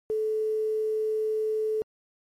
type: tone with quantisation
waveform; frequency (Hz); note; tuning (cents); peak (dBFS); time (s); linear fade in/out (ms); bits
sine; 434; A4; -24; -24; 0.1-1.82; 0; 9
effects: MP3 64 kbps